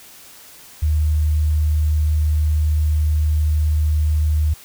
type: tone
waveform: sine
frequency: 76.5 Hz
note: D#2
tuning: 29 cents flat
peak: -14 dBFS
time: 0.82-4.54 s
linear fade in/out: 10 ms
effects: white hiss -43 dBFS RMS until 4.64 s